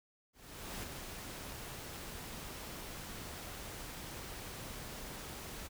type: noise with ADSR envelope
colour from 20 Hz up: pink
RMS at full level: -42 dBFS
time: 0.33-5.69 s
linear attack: 500 ms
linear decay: 10 ms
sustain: -4 dB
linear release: 33 ms
effects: none